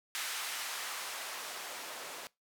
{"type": "noise with band-pass filter sweep", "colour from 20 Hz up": "blue", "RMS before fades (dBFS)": -41, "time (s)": [0.15, 2.27], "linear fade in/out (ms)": 0, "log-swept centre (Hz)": [1500, 500], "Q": 0.78, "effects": ["noise-tail reverb RT60 0.2 s tail -22 dB re dry"]}